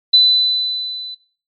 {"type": "tone with level ramp", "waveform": "sine", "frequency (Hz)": 4000, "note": "B7", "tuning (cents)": 21, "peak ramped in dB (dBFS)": [-5, -27], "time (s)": [0.13, 1.15], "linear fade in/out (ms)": 10, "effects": ["noise-tail reverb RT60 0.4 s tail -17 dB re dry", "MP3 64 kbps"]}